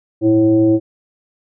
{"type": "tone with frequency modulation", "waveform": "sine", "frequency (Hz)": 328.6, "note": "E4", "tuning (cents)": -5, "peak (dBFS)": -9, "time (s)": [0.21, 0.8], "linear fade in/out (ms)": 50, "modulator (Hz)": 215, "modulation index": 0.58, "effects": []}